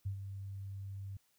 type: tone with ADSR envelope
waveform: sine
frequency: 98 Hz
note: G2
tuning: in tune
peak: -33 dBFS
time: 0.05-1.17 s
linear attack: 14 ms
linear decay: 96 ms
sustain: -8 dB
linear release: 4 ms
effects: white hiss -74 dBFS RMS until 1.38 s